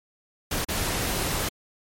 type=noise with dropouts; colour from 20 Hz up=pink; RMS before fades=-27 dBFS; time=0.51-1.49 s; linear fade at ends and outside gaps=5 ms; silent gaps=0.647-0.685 s; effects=MP3 64 kbps